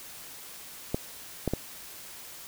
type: clicks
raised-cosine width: 2 ms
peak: -13 dBFS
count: 3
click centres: 0.945 / 1.477 / 1.536 s
effects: white hiss -45 dBFS RMS until 2.47 s